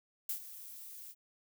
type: noise with ADSR envelope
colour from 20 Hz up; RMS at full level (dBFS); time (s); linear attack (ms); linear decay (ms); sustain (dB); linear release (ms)
violet; -35; 0.29-1.15; 3; 96; -14; 52
effects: none